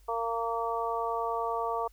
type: harmonic tone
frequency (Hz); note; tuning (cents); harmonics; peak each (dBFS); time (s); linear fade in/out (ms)
230; A#3; -23; 2 / 3 / 4 / 5; -34 / -34 / -34 / -34; 0.08-1.88; 10
effects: added 50 Hz sine -55 dBFS peak until 1.92 s + white hiss -67 dBFS RMS until 1.92 s